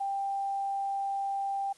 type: tone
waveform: sine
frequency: 790 Hz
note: G5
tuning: 13 cents sharp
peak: -29 dBFS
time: 0-1.73 s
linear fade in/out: 10 ms
effects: white hiss -60 dBFS RMS until 1.77 s + resampled to 24000 Hz